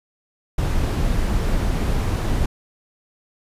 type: noise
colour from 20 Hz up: brown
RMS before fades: -20 dBFS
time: 0.58-2.46 s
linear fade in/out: 5 ms
effects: resampled to 32000 Hz